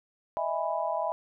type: chord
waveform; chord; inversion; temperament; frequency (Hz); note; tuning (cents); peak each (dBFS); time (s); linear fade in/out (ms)
sine; E major seventh; third; just; 618.1 / 659.3 / 824.1 / 988.9; D#5 / E5 / G#5 / B5; -12 / 0 / -14 / +2; -34 / -31 / -34 / -33; 0.37-1.12; 0
effects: none